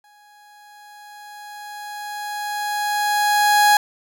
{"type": "tone with exponential growth", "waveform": "30% pulse", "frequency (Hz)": 830.6, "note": "G#5", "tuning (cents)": 0, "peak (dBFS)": -8, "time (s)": [0.04, 3.77], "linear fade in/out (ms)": 2, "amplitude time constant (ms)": 810, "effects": []}